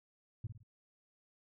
sine tone with echo, 110.2 Hz, A2, 3 cents sharp, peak -34 dBFS, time 0.44-0.47 s, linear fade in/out 5 ms, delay 54 ms, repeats 3, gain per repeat -8 dB, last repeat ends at 0.632 s, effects tanh soft clip ceiling -33 dBFS

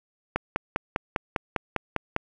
click train, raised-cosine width 0.5 ms, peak -9 dBFS, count 10, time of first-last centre 0.36-2.164 s, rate 4.99 Hz, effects none

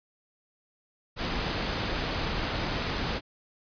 pink noise, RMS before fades -30 dBFS, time 1.16-3.21 s, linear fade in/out 50 ms, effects resampled to 11025 Hz

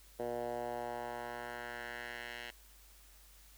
10% pulse tone with band-pass filter sweep, 119.9 Hz, A#2, 49 cents sharp, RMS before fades -42 dBFS, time 0.19-2.51 s, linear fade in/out 10 ms, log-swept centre 530 to 2500 Hz, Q 1.8, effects added 50 Hz sine -60 dBFS peak until 3.57 s + white hiss -62 dBFS RMS until 3.57 s

